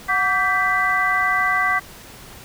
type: tone cluster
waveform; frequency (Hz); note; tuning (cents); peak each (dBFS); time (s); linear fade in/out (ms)
sine; 736 / 1153 / 1565 / 1986; F#5 / D6 / G6 / B6; -9 / -32 / -3 / +9; -25 / -21 / -23 / -20; 0.08-1.8; 20
effects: pink hiss -41 dBFS RMS until 2.44 s